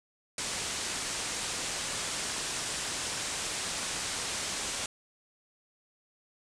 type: low-pass noise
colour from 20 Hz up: white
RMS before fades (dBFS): -35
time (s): 0.38-4.86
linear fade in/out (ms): 2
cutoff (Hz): 9200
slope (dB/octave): 48
effects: none